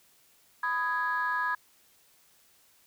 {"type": "chord", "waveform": "sine", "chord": "G# minor", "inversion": "first", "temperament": "just", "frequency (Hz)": [996.7, 1245.9, 1661.2], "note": ["B5", "D#6", "G#6"], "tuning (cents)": [16, 2, 0], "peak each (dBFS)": [-30, -33, -29], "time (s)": [0.63, 1.55], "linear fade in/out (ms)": 5, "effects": ["tanh soft clip ceiling -20 dBFS", "white hiss -63 dBFS RMS until 2.86 s"]}